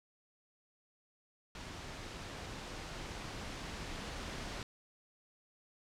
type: noise with level ramp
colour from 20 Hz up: pink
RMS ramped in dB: -46 to -42 dBFS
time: 1.55-4.63 s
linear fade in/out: 2 ms
effects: low-pass 6000 Hz 12 dB/octave